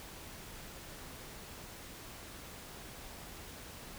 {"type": "silence", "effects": ["pink hiss -49 dBFS RMS until 3.98 s"]}